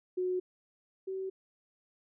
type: tone pair in turn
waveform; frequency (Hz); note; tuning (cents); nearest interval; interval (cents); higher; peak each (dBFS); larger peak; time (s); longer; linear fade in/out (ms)
sine; 365.9 / 381.1; F#4 / G4; -19 / -49; minor second; 70; second; -29 / -34; first; 0.17-0.4 / 1.07-1.3; neither; 10
effects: none